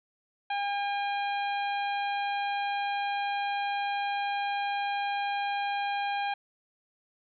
harmonic tone, 807 Hz, G#5, 50 cents flat, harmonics 1 / 2 / 3 / 4 / 5, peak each -29 / -37 / -38 / -42 / -47 dBFS, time 0.5-6.34 s, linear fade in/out 5 ms, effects none

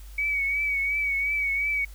sine tone with vibrato, 2259 Hz, C#7, 32 cents sharp, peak -23 dBFS, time 0.18-1.85 s, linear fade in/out 5 ms, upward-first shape triangle, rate 2.8 Hz, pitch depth 52 cents each way, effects added 50 Hz sine -40 dBFS peak until 1.94 s + white hiss -54 dBFS RMS until 1.94 s

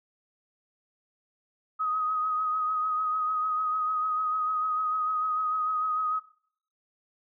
sine tone with vibrato, 1258 Hz, D#6, 19 cents sharp, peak -25 dBFS, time 1.79-6.2 s, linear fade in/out 20 ms, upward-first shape triangle, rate 6.7 Hz, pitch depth 33 cents each way, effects noise-tail reverb RT60 0.6 s tail -21 dB re dry

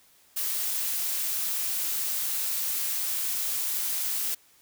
blue noise, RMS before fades -29 dBFS, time 0.36-4.35 s, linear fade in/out 10 ms, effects white hiss -60 dBFS RMS until 4.61 s

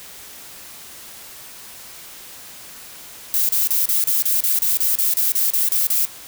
violet noise bursts, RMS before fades -18 dBFS, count 15, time 3.34-6.052 s, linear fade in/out 0 ms, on 150 ms, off 33 ms, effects white hiss -39 dBFS RMS until 6.27 s

